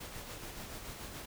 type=noise with tremolo; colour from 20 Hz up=pink; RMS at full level=-44 dBFS; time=0-1.26 s; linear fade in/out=10 ms; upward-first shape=sine; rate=7 Hz; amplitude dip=35%; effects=none